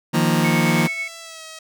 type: chord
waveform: sawtooth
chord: Eb suspended second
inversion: none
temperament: just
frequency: 155.56 / 175.01 / 233.3 Hz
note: Eb3 / F3 / Bb3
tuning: 0 / +4 / +2 cents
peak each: -16 dBFS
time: 0.13-0.88 s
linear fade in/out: 20 ms
type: tone with tremolo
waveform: sine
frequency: 2206 Hz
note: C#7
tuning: 9 cents flat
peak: -22 dBFS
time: 0.44-1.08 s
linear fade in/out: 5 ms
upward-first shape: sine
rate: 9.2 Hz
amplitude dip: 45%
type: tone with pitch glide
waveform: 5% pulse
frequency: 664 to 639.2 Hz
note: E5 to D#5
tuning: +12 to +47 cents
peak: -24 dBFS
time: 0.62-1.59 s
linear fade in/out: 5 ms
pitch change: -65 cents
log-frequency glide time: 1.2-1.44 s
effects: none